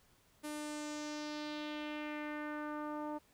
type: tone with low-pass filter sweep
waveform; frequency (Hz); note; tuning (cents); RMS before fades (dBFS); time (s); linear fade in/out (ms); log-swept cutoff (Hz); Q
sawtooth; 299.9; D4; +36; -42; 0.43-3.19; 20; 11000 to 890; 2.3
effects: pink hiss -69 dBFS RMS until 3.33 s